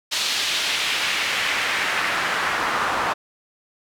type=noise with band-pass filter sweep; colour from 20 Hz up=pink; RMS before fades=-23 dBFS; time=0.11-3.14 s; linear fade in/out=20 ms; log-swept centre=4000 to 1100 Hz; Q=1.4; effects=none